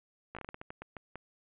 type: slowing click train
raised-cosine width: 0.5 ms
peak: -27 dBFS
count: 12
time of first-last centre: 0.35-1.156 s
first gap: 16 ms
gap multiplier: 1.28
effects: resampled to 8000 Hz + 10-bit